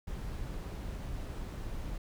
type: noise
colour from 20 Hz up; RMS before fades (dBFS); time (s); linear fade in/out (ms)
brown; -39; 0.07-1.98; 5
effects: none